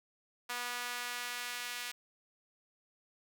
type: tone with high-pass filter sweep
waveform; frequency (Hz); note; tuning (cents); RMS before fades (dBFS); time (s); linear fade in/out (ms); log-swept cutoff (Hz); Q
sawtooth; 243.7; B3; -23; -40; 0.49-1.92; 10; 1200 to 2100; 0.99
effects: none